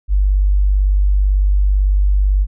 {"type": "tone", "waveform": "sine", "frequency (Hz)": 49, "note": "G1", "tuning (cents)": 0, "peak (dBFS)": -10, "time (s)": [0.08, 2.47], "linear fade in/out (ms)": 50, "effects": []}